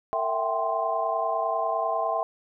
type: tone cluster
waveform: sine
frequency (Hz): 456 / 659 / 762 / 792 / 1046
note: A#4 / E5 / G5 / G5 / C6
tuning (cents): -38 / -1 / -49 / +18 / -1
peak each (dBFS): -35 / -27 / -32 / -32 / -29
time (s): 0.13-2.23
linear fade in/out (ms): 0
effects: none